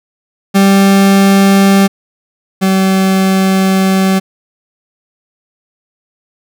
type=tone pair in turn; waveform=40% pulse; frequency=196 / 190.86 Hz; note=G3 / G3; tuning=0 / -46 cents; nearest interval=unison; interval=46 cents; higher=first; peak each=-4 / -7 dBFS; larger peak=first; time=0.54-1.88 / 2.61-4.2 s; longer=second; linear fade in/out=20 ms; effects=none

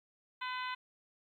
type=harmonic tone; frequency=505 Hz; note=B4; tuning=39 cents sharp; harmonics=2 / 3 / 4 / 5 / 6 / 7 / 8; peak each=-39 / -43 / -45 / -47 / -49 / -50 / -51 dBFS; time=0.41-0.75 s; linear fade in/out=10 ms; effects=12-bit

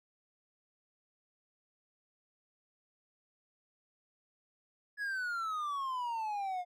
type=exponential sweep; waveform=triangle; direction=down; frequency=1700 to 705 Hz; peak=-32 dBFS; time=4.97-6.65 s; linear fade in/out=50 ms; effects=none

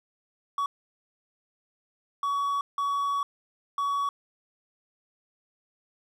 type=tone bursts at uneven times; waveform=triangle; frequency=1128 Hz; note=C#6; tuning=30 cents sharp; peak=-23 dBFS; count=4; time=0.58-0.66 / 2.23-2.61 / 2.78-3.23 / 3.78-4.09 s; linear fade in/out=2 ms; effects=none

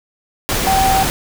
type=tone in noise; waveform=sine; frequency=770 Hz; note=G5; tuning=31 cents flat; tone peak=-12 dBFS; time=0.67-1.03 s; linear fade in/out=0 ms; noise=pink; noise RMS=-18 dBFS; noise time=0.49-1.1 s; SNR=+3 dB; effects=none

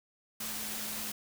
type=tone in noise; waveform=sine; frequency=214.8 Hz; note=A3; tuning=41 cents flat; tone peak=-48 dBFS; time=0.4-1.12 s; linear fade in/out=5 ms; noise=white; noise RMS=-38 dBFS; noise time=0.4-1.12 s; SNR=-13 dB; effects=none

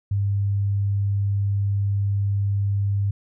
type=tone; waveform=sine; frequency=100 Hz; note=G2; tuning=35 cents sharp; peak=-19 dBFS; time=0.11-3.11 s; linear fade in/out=5 ms; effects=none

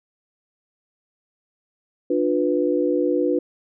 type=chord; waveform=sine; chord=B diminished; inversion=first; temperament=just; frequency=296.3 / 355.6 / 493.9 Hz; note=D4 / F4 / B4; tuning=+15 / +31 / 0 cents; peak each=-22 dBFS; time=2.1-3.39 s; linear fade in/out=5 ms; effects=none

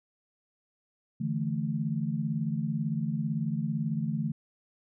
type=chord; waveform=sine; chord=D suspended second; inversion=none; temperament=equal; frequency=146.83 / 164.81 / 220 Hz; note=D3 / E3 / A3; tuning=0 / 0 / 0 cents; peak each=-32 dBFS; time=1.2-4.32 s; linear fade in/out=10 ms; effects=none

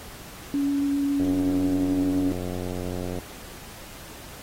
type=tone with vibrato; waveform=sine; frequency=281.8 Hz; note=C#4; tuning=29 cents sharp; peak=-21 dBFS; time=0.54-2.32 s; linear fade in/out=0 ms; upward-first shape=sine; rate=7.4 Hz; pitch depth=9 cents each way
type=click train; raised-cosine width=2 ms; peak=-19 dBFS; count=180; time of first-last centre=1.2-3.187 s; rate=90.1 Hz
effects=pink hiss -43 dBFS RMS until 4.42 s + AAC 48 kbps

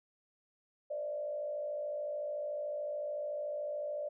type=tone with frequency modulation; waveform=sine; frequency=592 Hz; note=D5; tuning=14 cents sharp; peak=-35 dBFS; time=0.9-4.09 s; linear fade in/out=10 ms; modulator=53.7 Hz; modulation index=0.7; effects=none

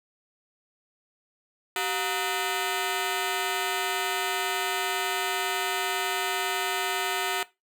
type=ring-modulated tone; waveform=10% pulse; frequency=550 Hz; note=C#5; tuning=14 cents flat; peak=-15 dBFS; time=1.76-7.43 s; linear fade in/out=2 ms; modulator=166 Hz; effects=noise-tail reverb RT60 0.2 s tail -17 dB re dry

